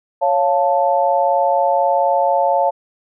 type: chord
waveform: sine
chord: Db augmented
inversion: none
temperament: equal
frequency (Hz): 554.4 / 698.5 / 880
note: Db5 / F5 / A5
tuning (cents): 0 / 0 / 0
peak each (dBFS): -17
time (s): 0.21-2.71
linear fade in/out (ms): 20
effects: none